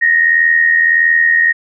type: tone with amplitude modulation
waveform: sine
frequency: 1864.7 Hz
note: A#6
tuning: in tune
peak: -5 dBFS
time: 0.01-1.53 s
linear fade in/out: 20 ms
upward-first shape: sine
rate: 81.6 Hz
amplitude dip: 60%
effects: none